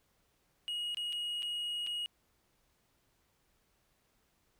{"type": "tone with dropouts", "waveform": "triangle", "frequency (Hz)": 2887, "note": "F#7", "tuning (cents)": -43, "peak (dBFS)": -33, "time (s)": [0.68, 2.06], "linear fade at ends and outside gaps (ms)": 0, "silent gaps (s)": [[0.946, 0.971], [1.125, 1.129], [1.423, 1.429], [1.865, 1.871]], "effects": ["pink hiss -74 dBFS RMS until 4.59 s"]}